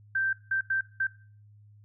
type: tone bursts at uneven times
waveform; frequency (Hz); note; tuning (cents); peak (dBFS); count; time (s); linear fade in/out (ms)
sine; 1565; G6; -3; -24; 4; 0.15-0.33 / 0.51-0.61 / 0.7-0.81 / 1-1.07; 5
effects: noise-tail reverb RT60 0.4 s tail -18 dB re dry + added 104 Hz sine -52 dBFS peak until 1.84 s